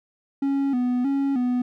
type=tone with vibrato; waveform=triangle; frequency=261.6 Hz; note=C4; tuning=in tune; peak=-18 dBFS; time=0.42-1.62 s; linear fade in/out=5 ms; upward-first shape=square; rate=1.6 Hz; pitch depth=95 cents each way; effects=none